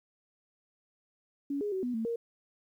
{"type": "tone with pitch steps", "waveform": "sine", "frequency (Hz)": [281.7, 413.6, 377.9, 246.3, 224.7, 465.9], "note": ["C#4", "G#4", "F#4", "B3", "A3", "A#4"], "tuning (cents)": [28, -7, 37, -5, 37, -1], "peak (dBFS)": -30, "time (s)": [1.5, 2.16], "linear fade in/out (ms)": 5, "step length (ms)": 110, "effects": ["11-bit"]}